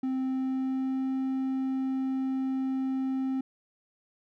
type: tone with pitch glide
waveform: triangle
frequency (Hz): 261.4 to 264.1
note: C4 to C4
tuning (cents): -1 to +16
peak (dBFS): -25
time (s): 0.03-3.41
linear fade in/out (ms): 5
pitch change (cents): +17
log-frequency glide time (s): 0.19-1.13
effects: none